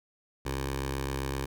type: tone with notch filter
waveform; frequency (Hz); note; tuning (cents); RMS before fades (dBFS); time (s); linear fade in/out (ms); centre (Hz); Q
10% pulse; 67.7; C#2; -40; -33; 0.45-1.46; 10; 210; 1.5
effects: none